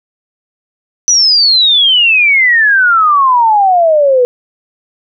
sine exponential sweep, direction down, 5990 to 483.3 Hz, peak -5 dBFS, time 1.08-4.25 s, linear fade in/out 0 ms, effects none

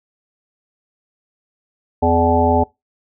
harmonic tone with a mistuned harmonic, 84.1 Hz, E2, 35 cents sharp, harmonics 1 / 3 / 5 / 7 / 9 / 10, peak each -19 / -19 / -19 / -19 / -19 / -19 dBFS, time 2.02-2.64 s, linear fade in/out 10 ms, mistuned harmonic 10, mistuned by +41 cents, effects noise-tail reverb RT60 0.2 s tail -23 dB re dry

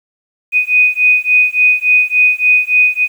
sine beating tone pair, 2489 / 2492.5 Hz, D#7 / D#7, 0 / +2 cents, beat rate 3.5 Hz, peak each -11 dBFS, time 0.52-3.08 s, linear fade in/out 50 ms, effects 7-bit

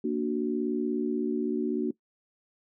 sine chord, Bb augmented, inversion none, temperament equal, 233.1 / 293.7 / 370 Hz, Bb3 / D4 / F#4, 0 / 0 / 0 cents, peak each -30 dBFS, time 0.04-1.91 s, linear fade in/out 5 ms, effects noise-tail reverb RT60 0.1 s tail -20 dB re dry

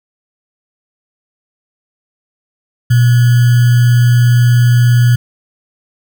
sine tone with sample-and-hold, 121 Hz, B2, 35 cents flat, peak -5 dBFS, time 2.9-5.16 s, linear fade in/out 10 ms, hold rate 1575 Hz, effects none

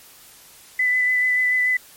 sine tone with vibrato, 2000 Hz, B6, 21 cents sharp, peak -16 dBFS, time 0.79-1.77 s, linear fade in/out 5 ms, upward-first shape sine, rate 6.9 Hz, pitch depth 13 cents each way, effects white hiss -47 dBFS RMS until 1.96 s + MP3 64 kbps

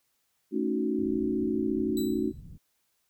sine chord, D# half-diminished seventh, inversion second, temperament equal, 220 / 277.2 / 311.1 / 370 Hz, A3 / C#4 / D#4 / F#4, 0 / 0 / 0 / 0 cents, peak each -31 dBFS, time 0.51-2.33 s, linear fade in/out 50 ms
white low-pass noise, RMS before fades -46 dBFS, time 0.98-2.58 s, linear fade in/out 10 ms, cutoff 180 Hz, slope 24 dB/octave
15% pulse tone with exponential decay, 3951 Hz, B7, in tune, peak -29 dBFS, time 1.97-2.41 s, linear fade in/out 1 ms, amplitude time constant 94 ms
effects white hiss -74 dBFS RMS until 3.09 s

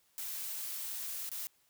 blue noise with dropouts, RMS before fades -40 dBFS, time 0.18-1.47 s, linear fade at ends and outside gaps 0 ms, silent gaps 1.292-1.316 s, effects white hiss -71 dBFS RMS until 1.69 s

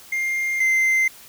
triangle tone pair in turn, 2112 / 2079 Hz, C7 / C7, +16 / -12 cents, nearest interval unison, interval 28 cents, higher first, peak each -19 / -14 dBFS, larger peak second, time 0.12-0.6 / 0.6-1.08 s, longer neither, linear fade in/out 5 ms, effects white hiss -45 dBFS RMS until 1.28 s

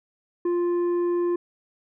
sine tone with tanh clipping, 349.2 Hz, F4, in tune, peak -22 dBFS, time 0.45-1.36 s, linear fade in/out 5 ms, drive 6 dB, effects none

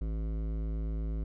triangle tone with hard clipping, 54.1 Hz, A1, 29 cents flat, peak -33 dBFS, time 0.01-1.24 s, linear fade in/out 5 ms, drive 18 dB, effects none

